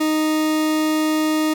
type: tone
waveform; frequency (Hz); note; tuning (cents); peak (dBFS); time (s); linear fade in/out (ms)
40% pulse; 310.3; D#4; -5; -16; 0-1.54; 10
effects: 8-bit